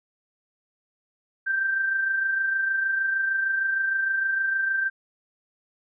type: tone with amplitude modulation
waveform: sine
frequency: 1568 Hz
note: G6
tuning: in tune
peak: -20 dBFS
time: 1.46-4.9 s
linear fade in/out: 20 ms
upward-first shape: sine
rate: 26.5 Hz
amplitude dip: 40%
effects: none